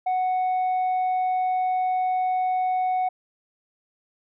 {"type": "tone", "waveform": "sine", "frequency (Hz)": 740, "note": "F#5", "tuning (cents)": 0, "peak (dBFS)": -18, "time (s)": [0.06, 3.09], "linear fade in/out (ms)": 10, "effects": ["tanh soft clip ceiling -20 dBFS"]}